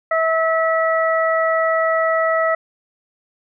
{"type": "harmonic tone", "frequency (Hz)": 649, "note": "E5", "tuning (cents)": -27, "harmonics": [1, 2, 3], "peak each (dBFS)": [-17, -20, -22], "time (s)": [0.11, 2.55], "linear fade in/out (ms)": 5, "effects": []}